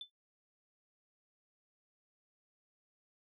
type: tone with exponential decay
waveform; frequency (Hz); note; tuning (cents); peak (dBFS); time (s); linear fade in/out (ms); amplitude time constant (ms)
sine; 3520; A7; 0; -37; 0.01-0.1; 2; 19
effects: noise-tail reverb RT60 0.1 s tail -19 dB re dry + tanh soft clip ceiling -36 dBFS